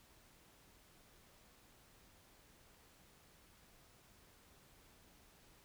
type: silence
effects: pink hiss -66 dBFS RMS until 5.64 s